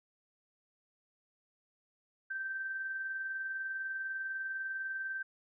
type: tone with tremolo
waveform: sine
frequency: 1559 Hz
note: G6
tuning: 10 cents flat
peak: -34 dBFS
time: 2.3-5.23 s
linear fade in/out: 10 ms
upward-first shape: sine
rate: 20 Hz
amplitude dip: 35%
effects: none